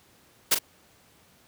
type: noise with echo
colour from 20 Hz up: white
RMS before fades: -20 dBFS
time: 0.51-0.55 s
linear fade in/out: 10 ms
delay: 40 ms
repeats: 1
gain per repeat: -8 dB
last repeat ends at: 0.59 s
effects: pink hiss -59 dBFS RMS until 1.47 s + high-pass 80 Hz 12 dB/octave